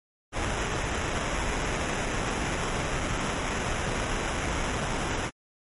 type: noise with sample-and-hold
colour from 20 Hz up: pink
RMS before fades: -29 dBFS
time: 0.32-5.31 s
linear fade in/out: 50 ms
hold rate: 4410 Hz
effects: MP3 48 kbps